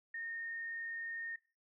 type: tone with frequency modulation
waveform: sine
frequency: 1838 Hz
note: A#6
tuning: 25 cents flat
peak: -40 dBFS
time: 0.14-1.36 s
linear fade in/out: 5 ms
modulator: 41.1 Hz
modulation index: 0.31
effects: noise-tail reverb RT60 0.3 s tail -17 dB re dry